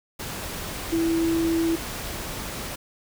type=tone in noise; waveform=sine; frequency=330 Hz; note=E4; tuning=2 cents sharp; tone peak=-20 dBFS; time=0.92-1.76 s; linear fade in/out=10 ms; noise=pink; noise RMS=-33 dBFS; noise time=0.19-2.76 s; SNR=+10 dB; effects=none